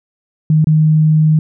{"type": "tone with dropouts", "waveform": "sine", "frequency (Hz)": 155.5, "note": "D#3", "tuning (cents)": -1, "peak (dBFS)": -7, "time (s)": [0.5, 1.39], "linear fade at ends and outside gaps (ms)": 2, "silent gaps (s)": [0.644, 0.67], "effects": []}